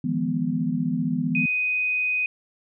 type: chord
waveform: sine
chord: F half-diminished seventh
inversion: third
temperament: equal with one note detuned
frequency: 155.56 / 171.12 / 207.7 / 246.9 Hz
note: Eb3 / F3 / Ab3 / Cb4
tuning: 0 / -35 / 0 / 0 cents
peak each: -30 / -27 / -30 / -25 dBFS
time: 0.04-1.46 s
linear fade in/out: 5 ms
type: tone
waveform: sine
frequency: 2498 Hz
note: D#7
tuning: 6 cents sharp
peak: -21 dBFS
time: 1.35-2.26 s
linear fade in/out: 2 ms
effects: none